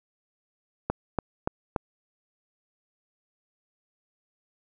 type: click train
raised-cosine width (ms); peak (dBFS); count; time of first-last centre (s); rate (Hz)
1; -11; 4; 0.9-1.762; 3.48
effects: none